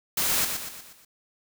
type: noise with echo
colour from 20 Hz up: white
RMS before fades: -25 dBFS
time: 0.17-0.45 s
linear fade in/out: 5 ms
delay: 120 ms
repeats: 5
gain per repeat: -6 dB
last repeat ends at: 1.05 s
effects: none